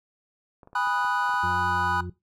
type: clicks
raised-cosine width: 1 ms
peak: -34 dBFS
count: 7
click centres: 0.632 / 0.674 / 0.731 / 0.873 / 1.047 / 1.294 / 1.341 s
type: chord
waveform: triangle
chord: G# minor seventh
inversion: none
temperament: equal with one note detuned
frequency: 815.9 / 987.8 / 1244.5 / 1480 Hz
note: G#5 / B5 / D#6 / F#6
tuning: -31 / 0 / 0 / 0 cents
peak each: -29 / -25 / -29 / -26 dBFS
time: 0.75-2.01 s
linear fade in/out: 5 ms
type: harmonic tone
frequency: 89 Hz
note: F2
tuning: 33 cents sharp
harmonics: 1 / 2 / 4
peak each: -33 / -36 / -39 dBFS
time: 1.43-2.1 s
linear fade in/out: 5 ms
effects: noise-tail reverb RT60 0.2 s tail -17 dB re dry